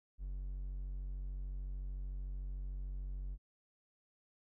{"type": "tone", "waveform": "triangle", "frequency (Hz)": 46.77, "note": "F#1", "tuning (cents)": 19, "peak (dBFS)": -37, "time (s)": [0.18, 3.38], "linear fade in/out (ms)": 50, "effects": []}